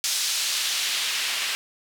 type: noise with band-pass filter sweep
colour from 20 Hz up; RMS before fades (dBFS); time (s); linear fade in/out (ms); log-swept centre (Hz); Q
white; -26; 0.04-1.55; 0; 4900 to 2500; 1.1
effects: none